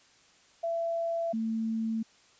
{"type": "tone pair in turn", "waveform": "sine", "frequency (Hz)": [670, 223.6], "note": ["E5", "A3"], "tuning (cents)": [28, 28], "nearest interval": "octave + perfect fifth", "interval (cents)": 1900, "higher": "first", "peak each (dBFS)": -28, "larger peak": "neither", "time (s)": [[0.63, 1.33], [1.33, 2.03]], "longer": "neither", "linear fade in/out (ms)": 10, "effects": ["white hiss -61 dBFS RMS until 2.39 s", "resampled to 16000 Hz"]}